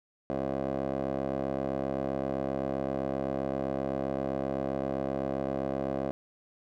15% pulse tone with band-pass filter, 67.7 Hz, C#2, 40 cents flat, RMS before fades -32 dBFS, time 0.3-6.11 s, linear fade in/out 0 ms, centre 490 Hz, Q 3.5, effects none

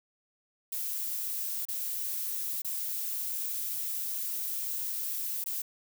violet noise with dropouts, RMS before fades -34 dBFS, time 0.72-5.62 s, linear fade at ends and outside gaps 5 ms, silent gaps 1.653-1.685 / 2.619-2.646 / 5.441-5.46 s, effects none

